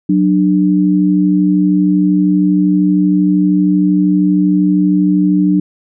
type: tone pair together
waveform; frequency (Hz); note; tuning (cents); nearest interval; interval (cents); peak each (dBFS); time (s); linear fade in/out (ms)
sine; 185 / 297.8; F#3 / D4; 0 / +24; minor sixth; 824; -11; 0.09-5.6; 5
effects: none